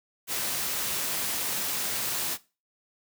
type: noise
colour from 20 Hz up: white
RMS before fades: -30 dBFS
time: 0.27-2.38 s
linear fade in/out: 50 ms
effects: noise-tail reverb RT60 0.3 s tail -19 dB re dry + high-pass 80 Hz 12 dB/octave